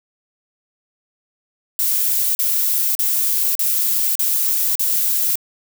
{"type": "noise bursts", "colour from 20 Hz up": "violet", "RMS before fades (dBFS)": -18, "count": 6, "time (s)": [1.79, 5.355], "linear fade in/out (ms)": 0, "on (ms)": 560, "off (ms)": 41, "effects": []}